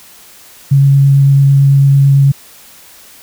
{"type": "tone with vibrato", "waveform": "sine", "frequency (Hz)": 138.59, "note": "C#3", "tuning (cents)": 0, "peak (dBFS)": -4, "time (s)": [0.71, 2.32], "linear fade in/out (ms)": 10, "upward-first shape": "triangle", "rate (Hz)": 9, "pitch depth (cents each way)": 10, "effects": ["white hiss -39 dBFS RMS until 3.22 s"]}